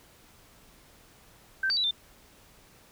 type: tone with pitch steps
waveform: sine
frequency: 1556 / 4613 / 3923 / 3578 Hz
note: G6 / D8 / B7 / A7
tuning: -13 / -32 / -12 / +28 cents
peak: -24 dBFS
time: 1.63-1.91 s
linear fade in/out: 5 ms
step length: 70 ms
effects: pink hiss -57 dBFS RMS until 2.91 s